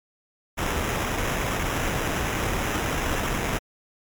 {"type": "noise with sample-and-hold", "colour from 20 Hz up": "pink", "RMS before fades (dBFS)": -26, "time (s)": [0.57, 3.59], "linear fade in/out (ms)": 20, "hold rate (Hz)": 4410, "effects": ["MP3 96 kbps"]}